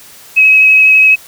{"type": "tone with vibrato", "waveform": "sine", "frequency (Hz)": 2555, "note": "D#7", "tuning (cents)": 45, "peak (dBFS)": -3, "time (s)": [0.36, 1.16], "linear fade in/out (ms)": 20, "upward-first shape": "sine", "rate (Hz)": 12, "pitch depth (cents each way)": 12, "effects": ["white hiss -37 dBFS RMS until 1.27 s"]}